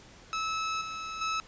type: tone with level steps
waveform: sawtooth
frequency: 1300 Hz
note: E6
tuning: 24 cents flat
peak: -26 / -32 / -25 dBFS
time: 0.33-1.4 s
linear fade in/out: 0 ms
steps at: 0.81 / 1.21 s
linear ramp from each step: 5 ms
effects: pink hiss -53 dBFS RMS until 1.47 s + resampled to 16000 Hz